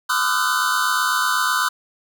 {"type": "tone cluster", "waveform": "square", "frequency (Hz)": [1017, 1199, 1297, 1446, 1514], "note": ["C6", "D6", "E6", "F#6", "F#6"], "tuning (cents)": [-50, 36, -28, -40, 39], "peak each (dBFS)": -25, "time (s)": [0.09, 1.69], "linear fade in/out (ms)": 10, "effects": []}